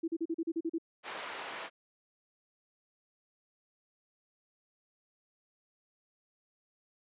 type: tone bursts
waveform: sine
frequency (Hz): 329.6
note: E4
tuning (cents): 0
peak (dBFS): -30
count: 9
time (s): 0.03-0.784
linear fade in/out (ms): 10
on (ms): 50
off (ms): 38
type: band-pass noise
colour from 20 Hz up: pink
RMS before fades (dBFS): -42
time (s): 1.03-1.7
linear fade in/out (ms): 50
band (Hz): 620 to 3300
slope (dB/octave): 12
effects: resampled to 8000 Hz